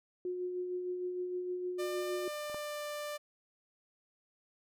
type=tone with tremolo; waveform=sine; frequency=361.3 Hz; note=F#4; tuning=41 cents flat; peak=-33 dBFS; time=0.25-2.28 s; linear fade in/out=2 ms; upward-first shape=sine; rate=6.5 Hz; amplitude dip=35%
type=tone with pitch glide; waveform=sawtooth; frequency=598 to 592.5 Hz; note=D5 to D5; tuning=+31 to +15 cents; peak=-34 dBFS; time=1.78-3.18 s; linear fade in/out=20 ms; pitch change=-16 cents; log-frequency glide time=2.23-2.87 s
type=clicks; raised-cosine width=1 ms; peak=-39 / -30 dBFS; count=2; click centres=2.498 / 2.545 s
effects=none